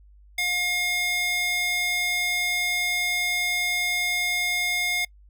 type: tone with high-pass filter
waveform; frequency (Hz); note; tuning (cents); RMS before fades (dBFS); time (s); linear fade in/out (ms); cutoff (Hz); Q
square; 715; F5; +41; -25; 0.38-5.05; 5; 2100; 1.7
effects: noise-tail reverb RT60 0.1 s tail -26 dB re dry + added 50 Hz sine -49 dBFS peak until 5.29 s